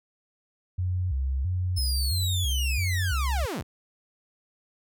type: tone with vibrato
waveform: sine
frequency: 77.78 Hz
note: D#2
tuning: in tune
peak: -24 dBFS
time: 0.78-3.46 s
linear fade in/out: 10 ms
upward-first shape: square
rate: 1.5 Hz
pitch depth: 270 cents each way
type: linear sweep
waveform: sawtooth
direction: down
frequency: 5260 to 32.85 Hz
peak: -26 dBFS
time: 1.76-3.63 s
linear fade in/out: 20 ms
effects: none